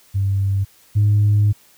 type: tone pair in turn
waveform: sine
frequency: 98 / 103.83 Hz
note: G2 / G#2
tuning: 0 / 0 cents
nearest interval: minor second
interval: 100 cents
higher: second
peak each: -15 / -10 dBFS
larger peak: second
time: 0.14-0.65 / 0.95-1.53 s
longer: second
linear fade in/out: 20 ms
effects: tanh soft clip ceiling -9 dBFS + white hiss -52 dBFS RMS until 1.77 s